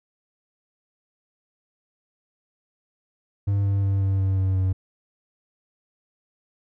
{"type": "tone with pitch steps", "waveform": "triangle", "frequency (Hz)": [100, 98.97, 97.94, 96.93, 95.93, 94.93, 93.95], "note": ["G2", "G2", "G2", "G2", "G2", "F#2", "F#2"], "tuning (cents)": [35, 17, -1, -19, -37, 45, 27], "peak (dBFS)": -17, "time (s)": [3.47, 4.73], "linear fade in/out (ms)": 10, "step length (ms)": 180, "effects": []}